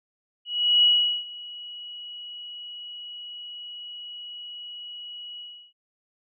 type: tone with ADSR envelope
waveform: sine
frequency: 2919 Hz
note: F#7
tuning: 24 cents flat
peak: -14 dBFS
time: 0.45-5.73 s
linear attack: 380 ms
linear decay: 410 ms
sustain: -22 dB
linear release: 340 ms
effects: none